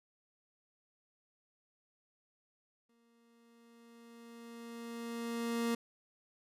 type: tone with exponential growth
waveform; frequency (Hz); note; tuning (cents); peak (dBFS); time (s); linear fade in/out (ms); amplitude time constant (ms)
30% pulse; 233.1; A#3; 0; -28; 2.89-5.75; 5; 620
effects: resampled to 32000 Hz